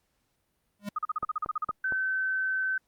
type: tone with exponential growth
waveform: square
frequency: 204.1 Hz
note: G#3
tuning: 30 cents flat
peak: -30 dBFS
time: 0.79-0.89 s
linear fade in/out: 5 ms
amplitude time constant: 20 ms
type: tone bursts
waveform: sine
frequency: 1246 Hz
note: D#6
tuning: 2 cents sharp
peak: -26 dBFS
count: 12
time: 0.96-1.712 s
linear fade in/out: 5 ms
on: 26 ms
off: 40 ms
type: click train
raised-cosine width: 1 ms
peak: -24 dBFS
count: 4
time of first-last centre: 1.23-1.923 s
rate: 4.33 Hz
type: tone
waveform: sine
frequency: 1533 Hz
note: G6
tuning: 39 cents flat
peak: -26 dBFS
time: 1.84-2.78 s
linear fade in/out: 5 ms
effects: pink hiss -75 dBFS RMS until 2.87 s + Opus 48 kbps